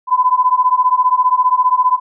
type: beating tone pair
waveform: sine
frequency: 1000 / 1015 Hz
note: B5 / B5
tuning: +21 / +47 cents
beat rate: 15 Hz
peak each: -13 dBFS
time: 0.07-2 s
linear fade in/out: 50 ms
effects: none